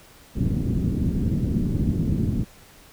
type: low-pass noise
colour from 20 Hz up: white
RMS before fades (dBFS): -23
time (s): 0.35-2.45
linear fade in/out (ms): 20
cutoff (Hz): 250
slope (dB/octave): 24
effects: pink hiss -50 dBFS RMS until 2.92 s

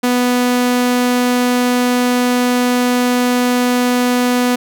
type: tone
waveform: sawtooth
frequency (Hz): 246.9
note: B3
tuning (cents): 0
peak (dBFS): -8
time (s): 0.03-4.56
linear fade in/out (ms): 10
effects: none

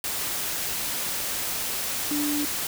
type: tone in noise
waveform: sine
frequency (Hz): 293.7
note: D4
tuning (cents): 0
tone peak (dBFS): -25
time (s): 2.11-2.45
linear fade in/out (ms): 2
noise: white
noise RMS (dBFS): -29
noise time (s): 0.04-2.67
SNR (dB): +1
effects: none

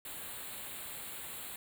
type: band-stop noise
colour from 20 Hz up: white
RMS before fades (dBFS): -44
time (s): 0.05-1.56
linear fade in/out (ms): 2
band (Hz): 4300 to 7300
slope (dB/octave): 96
effects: none

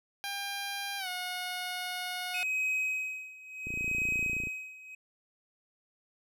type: tone with pitch glide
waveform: 10% pulse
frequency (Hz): 800 to 725.2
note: G5 to F#5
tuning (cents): +35 to -35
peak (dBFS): -26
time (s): 0.24-2.43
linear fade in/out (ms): 0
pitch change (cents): -170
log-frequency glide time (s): 0.98-1.08
type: tone with tremolo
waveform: triangle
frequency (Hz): 2532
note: D#7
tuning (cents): +30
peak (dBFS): -26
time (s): 2.34-4.95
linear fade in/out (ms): 5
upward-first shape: sine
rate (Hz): 0.71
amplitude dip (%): 90
type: click train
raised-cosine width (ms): 3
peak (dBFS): -29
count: 24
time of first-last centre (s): 3.67-4.471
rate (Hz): 28.7
effects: none

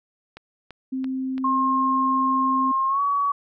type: click train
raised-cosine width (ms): 0.3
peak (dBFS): -23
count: 4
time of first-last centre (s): 0.37-1.38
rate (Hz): 2.97
type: tone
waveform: sine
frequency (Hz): 261.9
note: C4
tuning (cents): +2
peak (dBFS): -24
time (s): 0.92-2.72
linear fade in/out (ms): 10
type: tone with pitch glide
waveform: sine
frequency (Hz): 1068 to 1130.9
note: C6 to C#6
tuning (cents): +35 to +34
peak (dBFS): -19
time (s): 1.44-3.32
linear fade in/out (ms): 5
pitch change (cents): +99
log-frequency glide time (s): 2.88-3.01
effects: none

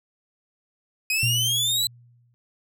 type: exponential sweep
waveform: sawtooth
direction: up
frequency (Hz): 2500 to 4044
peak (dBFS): -18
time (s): 1.1-1.87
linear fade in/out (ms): 2
type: tone with exponential decay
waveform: sine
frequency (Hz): 120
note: B2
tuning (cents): -49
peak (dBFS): -21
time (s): 1.23-2.34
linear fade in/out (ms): 0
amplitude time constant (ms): 240
effects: none

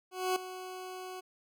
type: tone with ADSR envelope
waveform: 20% pulse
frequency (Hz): 370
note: F#4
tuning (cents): 0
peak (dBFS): -22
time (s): 0.11-1.21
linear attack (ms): 250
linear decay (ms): 4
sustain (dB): -14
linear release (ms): 16
effects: none

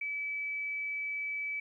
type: tone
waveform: sine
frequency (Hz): 2298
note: D7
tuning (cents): -38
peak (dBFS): -33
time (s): 0.01-1.6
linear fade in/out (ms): 5
effects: 12-bit

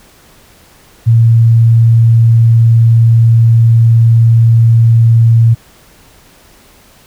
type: tone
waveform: sine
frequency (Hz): 114.9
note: A#2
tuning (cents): -25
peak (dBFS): -3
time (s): 1.06-5.55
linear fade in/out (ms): 20
effects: pink hiss -43 dBFS RMS until 7.06 s

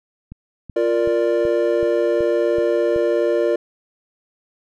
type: click train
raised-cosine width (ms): 5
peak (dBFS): -22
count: 8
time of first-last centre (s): 0.32-2.962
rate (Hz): 2.65
type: chord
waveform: triangle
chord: Bb major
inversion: second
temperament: equal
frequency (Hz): 349.2 / 466.2 / 587.3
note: F4 / Bb4 / D5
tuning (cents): 0 / 0 / 0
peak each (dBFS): -18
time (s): 0.76-3.56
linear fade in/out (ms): 5
effects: none

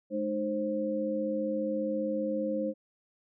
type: tone cluster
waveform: sine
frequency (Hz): 211.6 / 306.5 / 528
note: G#3 / D#4 / C5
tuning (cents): +33 / -26 / +16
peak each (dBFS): -34 / -34 / -31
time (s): 0.1-2.74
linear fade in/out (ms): 50
effects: none

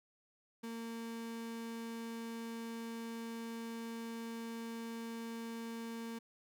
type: tone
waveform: 35% pulse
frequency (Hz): 229.3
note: A#3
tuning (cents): -28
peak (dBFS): -40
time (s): 0.63-6.19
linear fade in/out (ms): 10
effects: none

